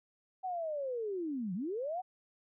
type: linear two-way sweep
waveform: sine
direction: down then up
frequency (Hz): 763 to 170 to 763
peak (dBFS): -34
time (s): 0.43-2.02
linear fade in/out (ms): 20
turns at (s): 1.54
effects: none